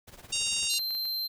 pink noise with tremolo, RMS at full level -46 dBFS, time 0.07-0.67 s, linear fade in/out 10 ms, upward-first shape triangle, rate 18 Hz, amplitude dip 85%
harmonic tone, 929 Hz, A#5, 6 cents flat, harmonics 3 / 4 / 5 / 6 / 7 / 8 / 9 / 10, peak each -33 / -34 / -35 / -36 / -36 / -37 / -38 / -38 dBFS, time 0.32-0.79 s, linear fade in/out 10 ms
clicks, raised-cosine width 0.2 ms, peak -30 dBFS, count 8, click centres 0.565 / 0.628 / 0.672 / 0.739 / 0.794 / 0.906 / 0.95 / 1.054 s
square tone, 4129 Hz, C8, 24 cents flat, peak -30 dBFS, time 0.69-1.28 s, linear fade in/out 20 ms
effects none

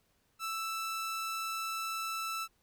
sawtooth tone, 1322 Hz, E6, 5 cents sharp, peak -31 dBFS, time 0.39-2.48 s, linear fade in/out 50 ms, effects pink hiss -73 dBFS RMS until 2.62 s

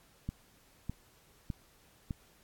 click train, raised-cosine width 5 ms, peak -23 dBFS, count 4, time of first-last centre 0.29-2.108 s, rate 1.65 Hz, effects pink hiss -64 dBFS RMS until 2.43 s + AAC 64 kbps

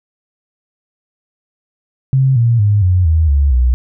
sine tone with pitch steps, 133.1 / 117.22 / 103.23 / 90.91 / 80.06 / 70.51 / 62.09 Hz, C3 / A#2 / G#2 / F#2 / D#2 / C#2 / B1, +30 / +10 / -10 / -30 / +50 / +30 / +10 cents, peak -8 dBFS, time 2.13-3.74 s, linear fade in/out 0 ms, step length 230 ms, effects none

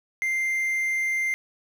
triangle tone, 2093 Hz, C7, in tune, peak -21 dBFS, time 0.22-1.34 s, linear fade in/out 0 ms, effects 8-bit

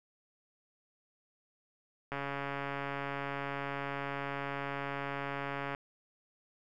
click train, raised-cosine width 0.5 ms, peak -22 dBFS, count 509, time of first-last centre 2.12-5.749 s, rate 140 Hz, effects none

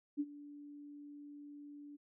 sine tone with ADSR envelope, 290.4 Hz, D4, 19 cents flat, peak -31 dBFS, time 0.17-1.97 s, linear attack 31 ms, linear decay 46 ms, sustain -18 dB, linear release 19 ms, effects none

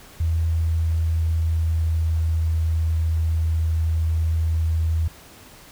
sine tone with pitch glide, 81.8 to 80.91 Hz, E2 to E2, -13 to -32 cents, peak -18 dBFS, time 0.2-5.08 s, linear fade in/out 5 ms, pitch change -19 cents, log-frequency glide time 0.35-2.37 s, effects pink hiss -46 dBFS RMS until 5.71 s

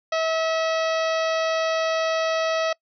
harmonic tone, 646 Hz, E5, 35 cents flat, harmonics 1 / 2 / 3 / 4 / 5 / 6 / 7 / 8 / 9, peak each -22 / -28 / -32 / -34 / -36 / -38 / -39 / -40 / -41 dBFS, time 0.12-2.73 s, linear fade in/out 5 ms, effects noise-tail reverb RT60 0.1 s tail -25 dB re dry

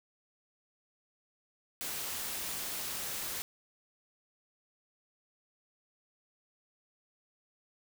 white noise, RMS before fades -38 dBFS, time 1.81-3.42 s, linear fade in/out 0 ms, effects none

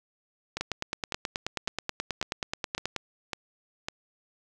two click trains, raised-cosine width 0.2 ms, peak -14 / -12 dBFS, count 7 / 23, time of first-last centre 0.57-3.885 / 0.61-2.963 s, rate 1.81 / 9.35 Hz, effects none

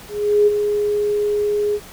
sine tone with ADSR envelope, 415.3 Hz, G#4, in tune, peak -9 dBFS, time 0.08-1.8 s, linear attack 390 ms, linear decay 24 ms, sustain -7 dB, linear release 56 ms, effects pink hiss -40 dBFS RMS until 1.92 s

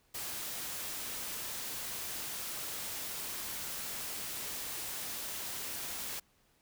white noise, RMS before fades -40 dBFS, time 0.14-6.2 s, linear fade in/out 10 ms, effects pink hiss -70 dBFS RMS until 6.61 s

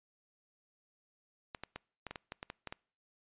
clicks, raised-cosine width 0.3 ms, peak -25 dBFS, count 11, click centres 1.548 / 1.636 / 1.76 / 2.067 / 2.11 / 2.158 / 2.321 / 2.429 / 2.501 / 2.673 / 2.725 s, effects noise-tail reverb RT60 0.5 s tail -26 dB re dry + resampled to 8000 Hz

